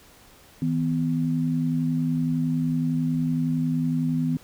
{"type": "tone pair together", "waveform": "sine", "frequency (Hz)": [160, 250.9], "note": ["D#3", "B3"], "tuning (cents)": [49, 28], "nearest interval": "minor sixth", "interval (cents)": 779, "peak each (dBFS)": -24, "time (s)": [0.62, 4.37], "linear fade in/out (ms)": 2, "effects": ["pink hiss -52 dBFS RMS until 4.43 s"]}